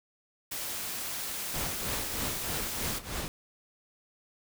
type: noise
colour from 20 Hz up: white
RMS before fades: -36 dBFS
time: 0.51-2.99 s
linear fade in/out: 10 ms
type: noise with tremolo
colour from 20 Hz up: pink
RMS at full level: -33 dBFS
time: 1.54-3.28 s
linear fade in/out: 0 ms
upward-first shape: triangle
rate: 3.2 Hz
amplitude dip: 85%
effects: none